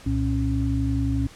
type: tone cluster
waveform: sine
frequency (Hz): 64.3 / 115.8 / 273.9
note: C2 / A#2 / C#4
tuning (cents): -30 / -11 / -21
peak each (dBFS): -25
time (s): 0.06-1.27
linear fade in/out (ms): 5
effects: pink hiss -47 dBFS RMS until 1.35 s + low-pass 9000 Hz 12 dB/octave